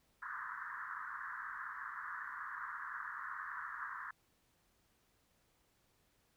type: band-pass noise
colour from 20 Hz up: white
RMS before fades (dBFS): -45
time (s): 0.22-4.11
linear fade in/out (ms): 5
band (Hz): 990 to 1800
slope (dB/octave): 96
effects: pink hiss -75 dBFS RMS until 6.36 s